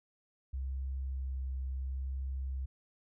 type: tone with vibrato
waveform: sine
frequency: 66 Hz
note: C2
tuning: 16 cents sharp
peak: -34 dBFS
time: 0.53-2.66 s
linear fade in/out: 10 ms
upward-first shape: sine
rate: 0.73 Hz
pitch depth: 12 cents each way
effects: none

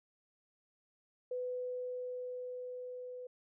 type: tone with level ramp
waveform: sine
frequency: 499.5 Hz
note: B4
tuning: 20 cents sharp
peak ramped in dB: -35 to -43 dBFS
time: 1.31-3.27 s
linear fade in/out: 5 ms
effects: none

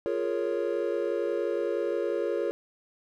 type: chord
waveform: triangle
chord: Bb minor seventh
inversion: second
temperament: equal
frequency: 349.2 / 415.3 / 466.2 / 554.4 Hz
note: F4 / Ab4 / Bb4 / Db5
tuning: 0 / 0 / 0 / 0 cents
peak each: -30 dBFS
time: 0.06-2.51 s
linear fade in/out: 0 ms
effects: none

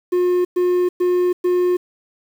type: tone bursts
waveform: triangle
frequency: 358.4 Hz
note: F4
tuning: 45 cents sharp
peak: -12 dBFS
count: 4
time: 0.12-1.77 s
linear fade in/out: 10 ms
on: 330 ms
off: 110 ms
effects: 7-bit

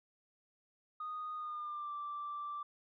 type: tone with pitch glide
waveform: sine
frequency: 1238 to 1171.9 Hz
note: D#6 to D6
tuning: -9 to -4 cents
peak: -38 dBFS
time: 1-2.63 s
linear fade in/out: 5 ms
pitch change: -95 cents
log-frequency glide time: 1.35-1.93 s
effects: tanh soft clip ceiling -35 dBFS

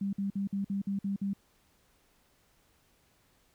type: tone bursts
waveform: sine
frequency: 197.8 Hz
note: G3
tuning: 16 cents sharp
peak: -29 dBFS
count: 8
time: 0.01-1.334 s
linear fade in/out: 5 ms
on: 120 ms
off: 52 ms
effects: pink hiss -68 dBFS RMS until 3.54 s

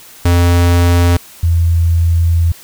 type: tone pair in turn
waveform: square / sine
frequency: 87 / 84.04 Hz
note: F2 / E2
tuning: -6 / +34 cents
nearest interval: minor second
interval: 60 cents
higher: first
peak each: -8 dBFS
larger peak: neither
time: 0.25-1.17 / 1.43-2.52 s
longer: second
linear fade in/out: 5 ms
effects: white hiss -38 dBFS RMS until 2.63 s

